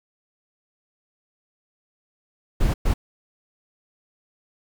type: noise bursts at uneven times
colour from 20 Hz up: brown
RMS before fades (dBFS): -19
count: 2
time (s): 2.6-2.74 / 2.85-2.94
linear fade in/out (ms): 10
effects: none